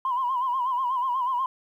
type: tone with vibrato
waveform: sine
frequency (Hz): 1014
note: B5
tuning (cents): +45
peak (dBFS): -22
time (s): 0.05-1.46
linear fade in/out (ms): 2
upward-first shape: sine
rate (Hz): 8.2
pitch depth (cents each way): 98
effects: tanh soft clip ceiling -18 dBFS + 10-bit